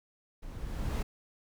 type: noise with level ramp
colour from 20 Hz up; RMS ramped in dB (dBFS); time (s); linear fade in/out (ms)
brown; -45 to -28; 0.42-1.03; 10
effects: none